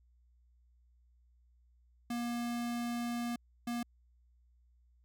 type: tone pair in turn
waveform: square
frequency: 238 / 238 Hz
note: A#3 / A#3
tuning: +36 / +36 cents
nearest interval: unison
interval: 0 cents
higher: neither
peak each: -35 / -35 dBFS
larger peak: neither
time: 2.1-3.36 / 3.67-3.83 s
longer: first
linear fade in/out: 5 ms
effects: added 60 Hz sine -64 dBFS peak until 5.04 s